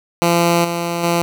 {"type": "tone with level steps", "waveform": "10% pulse", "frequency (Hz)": 170.9, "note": "F3", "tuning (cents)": -37, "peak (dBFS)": [-4, -11, -6], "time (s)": [0.22, 1.22], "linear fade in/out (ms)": 0, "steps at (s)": [0.64, 1.03], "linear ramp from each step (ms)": 10, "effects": []}